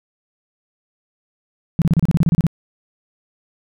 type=tone bursts; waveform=sine; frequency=164.81 Hz; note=E3; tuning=in tune; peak=-10 dBFS; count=12; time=1.79-2.467 s; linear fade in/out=0 ms; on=28 ms; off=31 ms; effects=none